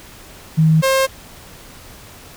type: tone pair in turn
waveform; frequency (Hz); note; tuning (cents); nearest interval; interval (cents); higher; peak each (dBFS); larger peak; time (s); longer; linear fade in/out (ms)
sine / sawtooth; 158.5 / 533.1; D#3 / C5; +32 / +32; octave + major sixth; 2100; second; -9; neither; 0.57-0.82 / 0.82-1.07; neither; 20
effects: pink hiss -40 dBFS RMS until 2.36 s